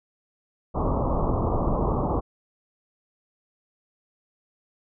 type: low-pass noise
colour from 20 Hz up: pink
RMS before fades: -24 dBFS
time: 0.74-2.21 s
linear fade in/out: 20 ms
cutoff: 1200 Hz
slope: 96 dB/octave
effects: none